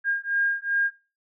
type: beating tone pair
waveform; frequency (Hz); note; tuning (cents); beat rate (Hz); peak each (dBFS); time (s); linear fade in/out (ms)
sine; 1615 / 1617.6; G#6 / G#6; -49 / -46; 2.6; -25; 0.04-0.91; 50
effects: noise-tail reverb RT60 0.3 s tail -20 dB re dry